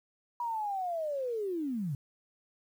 sine linear sweep, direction down, 970 to 128.2 Hz, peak -31 dBFS, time 0.4-1.95 s, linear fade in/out 2 ms, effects 10-bit

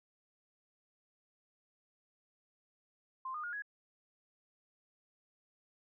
sine tone with pitch steps, 1046 / 1222.5 / 1428.9 / 1670 Hz, C6 / D#6 / F6 / G#6, -1 / -31 / +39 / +9 cents, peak -38 dBFS, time 3.25-3.622 s, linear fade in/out 5 ms, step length 93 ms, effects none

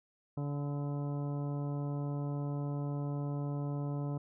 harmonic tone with a mistuned harmonic, 143.6 Hz, D3, 39 cents flat, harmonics 1 / 2 / 3 / 4 / 5 / 6 / 7 / 9, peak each -34 / -41 / -47 / -48 / -51 / -56 / -53 / -58 dBFS, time 0.37-4.18 s, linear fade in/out 5 ms, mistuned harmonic 7, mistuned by +18 cents, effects none

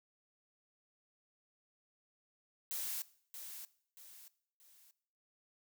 blue noise with echo, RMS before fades -40 dBFS, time 2.71-3.02 s, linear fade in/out 0 ms, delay 630 ms, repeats 3, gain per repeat -8 dB, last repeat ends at 4.91 s, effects noise-tail reverb RT60 0.6 s tail -19 dB re dry

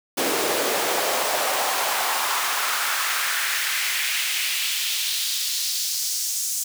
pink noise with high-pass filter sweep, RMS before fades -24 dBFS, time 0.17-6.64 s, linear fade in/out 10 ms, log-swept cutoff 370 to 6900 Hz, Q 1.8, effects none

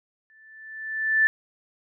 sine tone with exponential growth, 1760 Hz, A6, in tune, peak -14 dBFS, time 0.3-1.27 s, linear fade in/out 0 ms, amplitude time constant 210 ms, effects none

